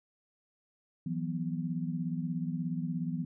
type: chord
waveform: sine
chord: E suspended second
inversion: none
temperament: equal with one note detuned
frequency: 164.81 / 181.61 / 246.9 Hz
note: E3 / F#3 / B3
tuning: 0 / -32 / 0 cents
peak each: -34 / -37 / -37 dBFS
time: 1.06-3.25 s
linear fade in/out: 5 ms
effects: none